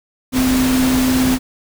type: tone in noise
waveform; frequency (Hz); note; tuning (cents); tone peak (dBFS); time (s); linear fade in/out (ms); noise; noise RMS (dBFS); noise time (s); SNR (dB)
sine; 257.3; C4; -29; -13; 0.32-1.39; 50; pink; -21; 0.32-1.39; +5
effects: none